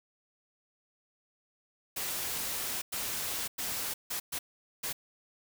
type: noise bursts at uneven times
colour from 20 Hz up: white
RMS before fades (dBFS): -35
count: 6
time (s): 1.96-2.82 / 2.92-3.48 / 3.58-3.94 / 4.1-4.2 / 4.32-4.39 / 4.83-4.93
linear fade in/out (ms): 10
effects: none